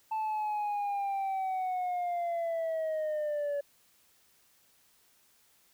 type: linear sweep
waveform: sine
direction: down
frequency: 880 to 568 Hz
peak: -27 dBFS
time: 0.11-3.61 s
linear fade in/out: 10 ms
effects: tanh soft clip ceiling -29 dBFS + white hiss -66 dBFS RMS until 5.73 s